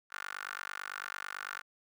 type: tone with high-pass filter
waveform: 15% pulse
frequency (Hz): 48.99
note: G1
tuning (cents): 0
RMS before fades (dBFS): -42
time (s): 0.1-1.63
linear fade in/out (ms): 50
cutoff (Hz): 1400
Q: 4.7
effects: none